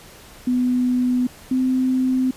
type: tone pair in turn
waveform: sine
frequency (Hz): 249.5 / 257.9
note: B3 / C4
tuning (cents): +18 / -25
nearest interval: minor second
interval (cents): 57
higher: second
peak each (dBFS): -16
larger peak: neither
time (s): 0.47-1.27 / 1.51-2.31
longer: neither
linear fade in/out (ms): 5
effects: pink hiss -44 dBFS RMS until 2.36 s + resampled to 32000 Hz